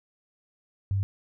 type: tone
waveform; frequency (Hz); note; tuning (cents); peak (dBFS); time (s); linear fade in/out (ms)
sine; 98; G2; 0; -23; 0.91-1.03; 0
effects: none